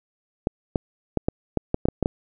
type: clicks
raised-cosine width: 2 ms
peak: -7 dBFS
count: 10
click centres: 0.471 / 0.758 / 1.173 / 1.285 / 1.573 / 1.744 / 1.855 / 1.886 / 2.027 / 2.059 s
effects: none